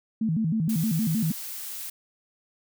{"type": "tone with vibrato", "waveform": "sine", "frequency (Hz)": 188.6, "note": "F#3", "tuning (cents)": 33, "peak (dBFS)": -22, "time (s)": [0.21, 1.32], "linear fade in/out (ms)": 5, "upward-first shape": "square", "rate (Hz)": 6.4, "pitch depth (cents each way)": 280}
{"type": "noise", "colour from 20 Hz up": "blue", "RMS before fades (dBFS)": -36, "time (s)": [0.69, 1.9], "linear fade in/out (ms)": 5}
{"effects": []}